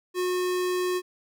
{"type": "tone", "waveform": "square", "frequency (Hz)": 362.8, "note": "F#4", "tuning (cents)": -34, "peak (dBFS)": -25, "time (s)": [0.14, 1.02], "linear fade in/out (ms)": 50, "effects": []}